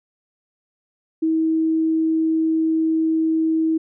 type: tone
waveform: sine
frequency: 320.8 Hz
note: E4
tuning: 47 cents flat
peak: -16 dBFS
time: 1.22-3.78 s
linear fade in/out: 10 ms
effects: none